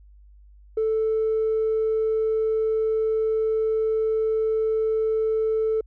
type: tone with tanh clipping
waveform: triangle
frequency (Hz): 440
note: A4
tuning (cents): 0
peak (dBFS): -20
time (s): 0.77-5.81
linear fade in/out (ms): 5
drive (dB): 5
effects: added 50 Hz sine -47 dBFS peak until 5.86 s